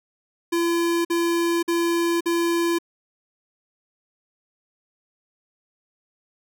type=tone bursts; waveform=square; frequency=339.6 Hz; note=F4; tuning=48 cents flat; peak=-20 dBFS; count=4; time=0.52-2.787 s; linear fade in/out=10 ms; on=530 ms; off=49 ms; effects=none